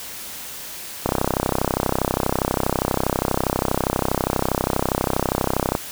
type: click train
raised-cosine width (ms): 1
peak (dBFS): -4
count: 153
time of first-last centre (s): 1.06-5.751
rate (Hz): 32.4
effects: white hiss -34 dBFS RMS until 5.91 s